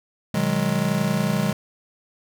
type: chord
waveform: square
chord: G# minor seventh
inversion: first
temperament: just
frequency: 124.59 / 155.74 / 186.89 / 207.7 Hz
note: B2 / D#3 / F#3 / G#3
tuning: +16 / +2 / +18 / 0 cents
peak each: -30 / -26 / -26 / -25 dBFS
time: 0.34-1.53 s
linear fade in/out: 5 ms
effects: none